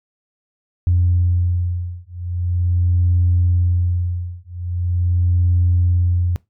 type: beating tone pair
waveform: sine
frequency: 88 / 88.42 Hz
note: F2 / F2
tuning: +14 / +22 cents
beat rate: 0.42 Hz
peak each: -17 / -17 dBFS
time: 0.87-6.36 s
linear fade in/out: 0 ms
effects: noise-tail reverb RT60 0.2 s tail -22 dB re dry + tanh soft clip ceiling -7 dBFS